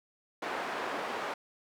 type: band-pass noise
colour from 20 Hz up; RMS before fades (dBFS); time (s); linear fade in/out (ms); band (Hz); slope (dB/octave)
white; -36; 0.42-1.34; 5; 330 to 1300; 12
effects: none